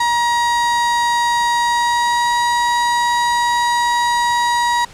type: tone with pitch glide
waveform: 35% pulse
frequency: 950 to 956.1 Hz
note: A#5 to A#5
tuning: +33 to +44 cents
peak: -12 dBFS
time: 0-4.85 s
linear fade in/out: 5 ms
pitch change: +11 cents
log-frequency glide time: 1.56-2.38 s
effects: pink hiss -41 dBFS RMS until 4.93 s + low-pass 8000 Hz 12 dB/octave